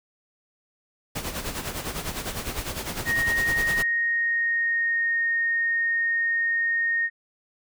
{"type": "noise with tremolo", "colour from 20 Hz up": "pink", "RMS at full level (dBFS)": -29, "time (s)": [1.15, 3.83], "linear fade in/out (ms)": 10, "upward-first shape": "sine", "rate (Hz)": 9.9, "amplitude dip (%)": 65}
{"type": "tone with pitch glide", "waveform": "sine", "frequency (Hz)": [1864, 1850.1], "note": ["A#6", "A#6"], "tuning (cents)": [-1, -14], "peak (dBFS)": -21, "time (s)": [3.05, 7.1], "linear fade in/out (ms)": 50, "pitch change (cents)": -13, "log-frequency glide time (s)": [4.02, 5.2]}
{"effects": []}